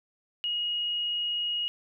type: tone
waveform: sine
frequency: 2884 Hz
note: F#7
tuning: 45 cents flat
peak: -27 dBFS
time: 0.44-1.68 s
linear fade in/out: 0 ms
effects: none